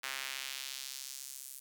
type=tone with high-pass filter sweep; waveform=sawtooth; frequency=134.1 Hz; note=C3; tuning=43 cents sharp; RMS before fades=-43 dBFS; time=0.03-1.6 s; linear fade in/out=10 ms; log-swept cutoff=1700 to 9700 Hz; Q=1.1; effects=none